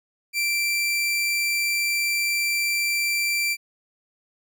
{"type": "tone", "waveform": "sawtooth", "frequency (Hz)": 2349, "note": "D7", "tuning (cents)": 0, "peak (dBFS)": -18, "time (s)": [0.33, 3.57], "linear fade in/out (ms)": 50, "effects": []}